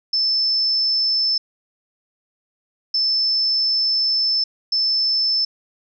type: tone bursts at uneven times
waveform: sine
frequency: 5274 Hz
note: E8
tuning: in tune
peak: -16 dBFS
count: 3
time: 0.13-1.38 / 2.94-4.44 / 4.72-5.45 s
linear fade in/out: 5 ms
effects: none